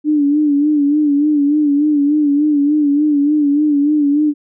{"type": "tone with vibrato", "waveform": "sine", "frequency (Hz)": 293.3, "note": "D4", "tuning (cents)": -2, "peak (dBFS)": -10, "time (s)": [0.04, 4.34], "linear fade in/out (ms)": 50, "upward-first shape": "sine", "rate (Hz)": 3.4, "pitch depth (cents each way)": 64, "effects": []}